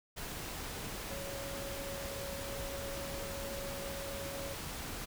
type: tone in noise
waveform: sine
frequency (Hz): 554.4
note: C#5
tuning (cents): 0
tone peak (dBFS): -43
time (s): 1.1-4.55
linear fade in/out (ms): 20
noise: pink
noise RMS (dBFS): -42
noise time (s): 0.16-5.06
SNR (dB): -4
effects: none